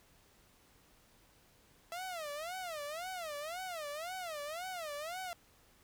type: tone with vibrato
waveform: sawtooth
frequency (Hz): 659.3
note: E5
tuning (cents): 0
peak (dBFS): -36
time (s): 1.92-5.33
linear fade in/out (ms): 0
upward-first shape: sine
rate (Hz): 1.9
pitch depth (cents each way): 230
effects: pink hiss -66 dBFS RMS until 5.83 s